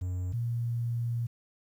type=tone pair in turn; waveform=triangle / sine; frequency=90.7 / 118.1 Hz; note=F#2 / A#2; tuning=-34 / +23 cents; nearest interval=perfect fourth; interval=457 cents; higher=second; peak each=-28 dBFS; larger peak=neither; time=0.01-0.33 / 0.33-1.27 s; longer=second; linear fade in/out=10 ms; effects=10-bit